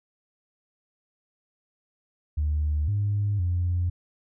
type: tone with pitch steps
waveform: sine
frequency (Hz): 75.2 / 102.5 / 88.3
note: D2 / G#2 / F2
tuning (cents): +42 / -22 / +20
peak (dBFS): -21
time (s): 2.37-3.9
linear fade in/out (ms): 10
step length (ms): 510
effects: tanh soft clip ceiling -18 dBFS